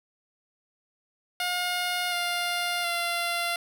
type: tone with pitch steps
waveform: 10% pulse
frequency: 715 / 702.7 / 690.6 Hz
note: F5 / F5 / F5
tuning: +41 / +10 / -20 cents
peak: -18 dBFS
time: 1.4-3.56 s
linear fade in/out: 2 ms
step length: 720 ms
effects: none